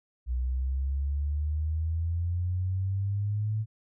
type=exponential sweep; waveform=sine; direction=up; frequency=61 to 110 Hz; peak=-26 dBFS; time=0.26-3.66 s; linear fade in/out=50 ms; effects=none